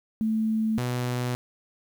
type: tone pair in turn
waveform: sine / sawtooth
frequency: 220 / 123.76 Hz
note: A3 / B2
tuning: 0 / +4 cents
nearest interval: minor seventh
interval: 996 cents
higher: first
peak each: -22 dBFS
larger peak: neither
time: 0.21-0.78 / 0.78-1.35 s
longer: neither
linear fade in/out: 0 ms
effects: 9-bit